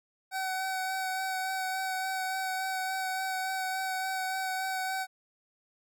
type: tone with vibrato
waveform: 25% pulse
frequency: 757 Hz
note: F#5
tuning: 39 cents sharp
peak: -27 dBFS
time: 0.31-5.07 s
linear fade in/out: 50 ms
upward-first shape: sine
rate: 3.5 Hz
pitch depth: 14 cents each way
effects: none